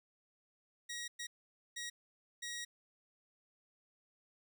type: tone bursts at uneven times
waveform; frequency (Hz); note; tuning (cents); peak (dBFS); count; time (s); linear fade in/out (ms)
15% pulse; 1900; A#6; +33; -35; 4; 0.89-1.08 / 1.19-1.27 / 1.76-1.9 / 2.42-2.65; 10
effects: none